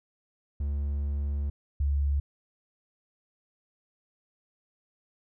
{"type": "tone pair in turn", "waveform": ["triangle", "sine"], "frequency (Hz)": [71.4, 70.82], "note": ["D2", "C#2"], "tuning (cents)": [-48, 38], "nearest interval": "unison", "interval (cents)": 14, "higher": "first", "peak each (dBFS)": [-25, -23], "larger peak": "second", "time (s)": [[0.6, 1.5], [1.8, 2.2]], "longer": "first", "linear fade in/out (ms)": 5, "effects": []}